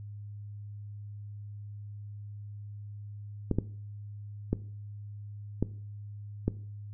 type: clicks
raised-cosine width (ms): 3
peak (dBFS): -13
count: 5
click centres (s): 3.513 / 3.586 / 4.53 / 5.626 / 6.48
effects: noise-tail reverb RT60 0.5 s tail -18 dB re dry + added 103 Hz sine -40 dBFS peak until 6.93 s